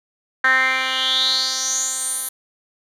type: tone with band-pass filter sweep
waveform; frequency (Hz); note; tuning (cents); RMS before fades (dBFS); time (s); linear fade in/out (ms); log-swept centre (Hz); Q
10% pulse; 261.1; C4; -3; -20; 0.44-2.29; 5; 1700 to 11000; 6.5
effects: none